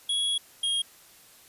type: tone pair in turn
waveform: square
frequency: 3337 / 3257 Hz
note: G#7 / G#7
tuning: +8 / -34 cents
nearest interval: unison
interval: 42 cents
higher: first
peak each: -25 dBFS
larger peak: neither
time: 0.09-0.38 / 0.63-0.82 s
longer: first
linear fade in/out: 5 ms
effects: white hiss -54 dBFS RMS until 1.48 s + resampled to 32000 Hz